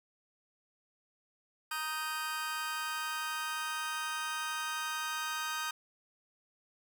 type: chord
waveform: sawtooth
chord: Eb major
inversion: second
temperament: just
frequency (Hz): 933.4 / 1244.5 / 1555.6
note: Bb5 / Eb6 / G6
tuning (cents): +2 / 0 / -14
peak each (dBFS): -38 / -34 / -35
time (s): 1.71-5.71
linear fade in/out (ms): 5
effects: none